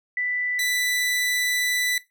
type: tone pair in turn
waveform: sine / sawtooth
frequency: 1983 / 1983 Hz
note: B6 / B6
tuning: +7 / +7 cents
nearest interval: unison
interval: 0 cents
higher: neither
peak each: -23 / -18 dBFS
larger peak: second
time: 0.17-0.59 / 0.59-1.98 s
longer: second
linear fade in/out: 2 ms
effects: noise-tail reverb RT60 0.2 s tail -17 dB re dry